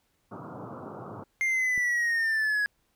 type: band-pass noise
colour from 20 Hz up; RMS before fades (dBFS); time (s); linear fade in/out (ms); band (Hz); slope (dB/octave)
pink; -41; 0.31-1.24; 10; 100 to 1400; 96
type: linear sweep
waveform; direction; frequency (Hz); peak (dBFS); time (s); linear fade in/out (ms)
triangle; down; 2115 to 1661; -22; 1.41-2.66; 0
type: click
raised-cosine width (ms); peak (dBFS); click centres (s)
3; -31; 1.778
effects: pink hiss -72 dBFS RMS until 2.95 s